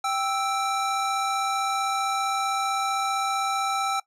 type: tone pair together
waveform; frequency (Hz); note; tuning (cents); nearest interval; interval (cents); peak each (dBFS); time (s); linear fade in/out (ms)
square; 784 / 1318.5; G5 / E6; 0 / 0; major sixth; 900; -27; 0.04-4; 5
effects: noise-tail reverb RT60 0.1 s tail -20 dB re dry + low-pass 9000 Hz 12 dB/octave